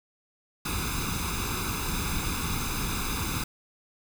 pink noise with comb filter, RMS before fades -30 dBFS, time 0.65-3.44 s, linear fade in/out 5 ms, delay 0.8 ms, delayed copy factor +0.8, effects none

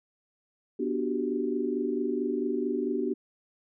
sine chord, G major seventh, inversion first, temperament just, 245 / 294 / 367.5 / 392 Hz, B3 / D4 / F#4 / G4, -14 / +2 / -12 / 0 cents, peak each -32 dBFS, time 0.79-3.14 s, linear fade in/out 10 ms, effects none

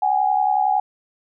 sine tone pair together, 756 / 826.9 Hz, F#5 / G#5, +37 / -8 cents, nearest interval major second, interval 155 cents, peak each -19 / -18 dBFS, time 0.02-0.8 s, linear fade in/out 5 ms, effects none

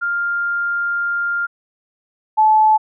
sine tone pair in turn, 1400 / 865.8 Hz, F6 / A5, +4 / -28 cents, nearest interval minor sixth, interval 832 cents, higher first, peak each -17 / -9 dBFS, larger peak second, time 0.01-1.47 / 2.37-2.78 s, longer first, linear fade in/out 20 ms, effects none

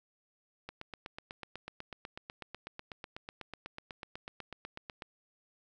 click train, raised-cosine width 0.3 ms, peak -26 dBFS, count 36, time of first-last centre 0.69-5.022 s, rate 8.08 Hz, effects none

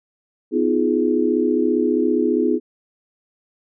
sine chord, F half-diminished seventh, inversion second, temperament just, 251.4 / 314.3 / 349.2 / 419.1 Hz, Cb4 / Eb4 / F4 / Ab4, +31 / +18 / 0 / +16 cents, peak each -21 dBFS, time 0.51-2.6 s, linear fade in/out 50 ms, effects none

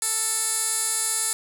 15% pulse tone with band-pass filter, 442 Hz, A4, 8 cents sharp, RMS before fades -25 dBFS, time 0.02-1.33 s, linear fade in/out 2 ms, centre 9300 Hz, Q 3.5, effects none

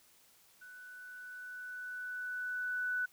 sine tone with level ramp, 1489 Hz, F#6, 11 cents sharp, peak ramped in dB -50 to -31 dBFS, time 0.61-3.06 s, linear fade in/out 10 ms, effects white hiss -65 dBFS RMS until 3.12 s

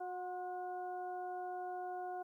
harmonic tone with a mistuned harmonic, 363.3 Hz, F#4, 32 cents flat, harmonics 1 / 2 / 3 / 4, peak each -46 / -41 / -57 / -55 dBFS, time 0-2.23 s, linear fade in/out 10 ms, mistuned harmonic 3, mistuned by -48 cents, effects 13-bit

